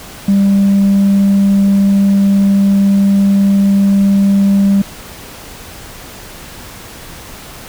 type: tone with tanh clipping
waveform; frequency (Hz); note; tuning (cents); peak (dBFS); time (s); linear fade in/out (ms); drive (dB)
triangle; 197.9; G3; +17; -7; 0.28-4.82; 5; 6
effects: pink hiss -32 dBFS RMS until 7.68 s